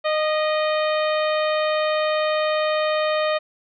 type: harmonic tone with a mistuned harmonic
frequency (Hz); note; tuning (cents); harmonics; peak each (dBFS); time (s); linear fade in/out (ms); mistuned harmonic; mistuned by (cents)
615; D#5; -20; 1 / 2 / 3 / 4 / 5 / 6 / 7; -20 / -26 / -30 / -32 / -34 / -36 / -37; 0.04-3.39; 20; 3; +35
effects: none